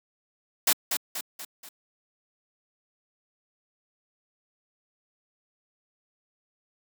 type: noise with echo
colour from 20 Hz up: white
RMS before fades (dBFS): -21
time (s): 0.67-0.73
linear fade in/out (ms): 5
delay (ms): 240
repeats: 4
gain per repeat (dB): -6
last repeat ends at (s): 1.69
effects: high-pass 200 Hz 12 dB/octave